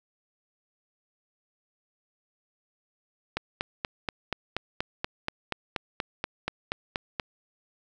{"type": "click train", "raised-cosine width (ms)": 0.3, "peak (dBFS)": -12, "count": 17, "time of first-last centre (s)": [3.37, 7.198], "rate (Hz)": 4.18, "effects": []}